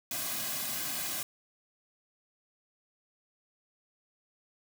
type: noise with comb filter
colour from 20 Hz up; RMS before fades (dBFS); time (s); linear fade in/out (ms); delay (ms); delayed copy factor
white; -35; 0.11-1.23; 2; 2.2; -0.75
effects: none